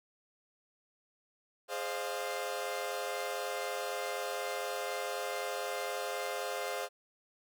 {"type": "chord", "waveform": "sawtooth", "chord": "F minor seventh", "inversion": "first", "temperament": "equal with one note detuned", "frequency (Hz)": [415.3, 523.3, 607.3, 698.5], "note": ["Ab4", "C5", "Eb5", "F5"], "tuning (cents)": [0, 0, -42, 0], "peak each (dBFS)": [-38, -35, -39, -36], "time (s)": [1.68, 6.89], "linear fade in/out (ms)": 50, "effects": []}